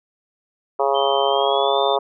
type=harmonic tone; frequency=138.1 Hz; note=C#3; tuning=6 cents flat; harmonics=3 / 4 / 5 / 6 / 7 / 8 / 9; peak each=-22 / -22 / -22 / -25 / -24 / -27 / -31 dBFS; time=0.79-1.99 s; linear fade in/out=10 ms
type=tone with pitch glide; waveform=sine; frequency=3111 to 3574 Hz; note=G7 to A7; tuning=-14 to +26 cents; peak=-25 dBFS; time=0.94-1.97 s; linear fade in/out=20 ms; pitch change=+240 cents; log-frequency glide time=1.26-1.79 s
effects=none